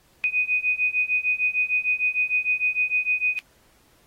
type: beating tone pair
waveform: sine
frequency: 2489 / 2495.6 Hz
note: D#7 / D#7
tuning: 0 / +5 cents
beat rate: 6.6 Hz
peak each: -24 / -23 dBFS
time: 0.24-3.39 s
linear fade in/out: 0 ms
effects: pink hiss -60 dBFS RMS until 4.06 s + AAC 48 kbps